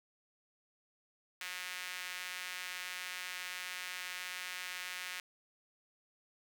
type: tone with high-pass filter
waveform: sawtooth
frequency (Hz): 181.5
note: F#3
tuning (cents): -33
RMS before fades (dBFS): -43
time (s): 1.41-5.2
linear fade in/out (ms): 2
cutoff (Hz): 2000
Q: 1.6
effects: none